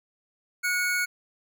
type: tone pair together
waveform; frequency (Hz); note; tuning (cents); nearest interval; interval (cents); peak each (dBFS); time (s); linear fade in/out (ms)
square; 1452 / 2220; F#6 / C#7; -33 / +2; perfect fifth; 735; -27 / -28; 0.63-1.06; 20
effects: none